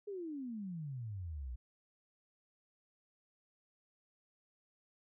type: exponential sweep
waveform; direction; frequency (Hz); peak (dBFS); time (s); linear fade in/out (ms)
sine; down; 421.7 to 57.7; -40; 0.07-1.56; 10
effects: none